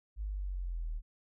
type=linear sweep; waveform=sine; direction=down; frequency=52.6 to 37.8 Hz; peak=-34 dBFS; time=0.16-1.02 s; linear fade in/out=50 ms; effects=none